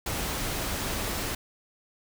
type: noise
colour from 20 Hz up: pink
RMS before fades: -31 dBFS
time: 0.06-1.35 s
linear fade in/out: 5 ms
effects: none